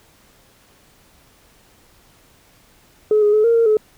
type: tone with pitch steps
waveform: sine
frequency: 426.4 / 416.3 / 428.1 / 463.9 / 460.6 / 429.2 Hz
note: G#4 / G#4 / A4 / A#4 / A#4 / A4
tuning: +46 / +4 / -47 / -8 / -21 / -43 cents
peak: -10 dBFS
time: 3.11-3.77 s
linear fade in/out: 2 ms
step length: 110 ms
effects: tanh soft clip ceiling -7 dBFS + pink hiss -53 dBFS RMS until 3.97 s